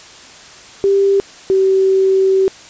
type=tone pair in turn; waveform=sine; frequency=394.8 / 383.3 Hz; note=G4 / G4; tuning=+12 / -39 cents; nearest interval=minor second; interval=51 cents; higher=first; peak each=-9 dBFS; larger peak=neither; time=0.84-1.2 / 1.5-2.48 s; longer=second; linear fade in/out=0 ms; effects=white hiss -38 dBFS RMS until 2.69 s + resampled to 16000 Hz